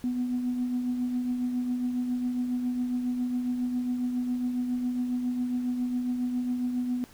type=tone with tremolo; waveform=sine; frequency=247.9 Hz; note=B3; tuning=7 cents sharp; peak=-23 dBFS; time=0.04-7.04 s; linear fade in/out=0 ms; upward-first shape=triangle; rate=7.3 Hz; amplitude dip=50%; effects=tanh soft clip ceiling -21 dBFS + pink hiss -54 dBFS RMS until 7.13 s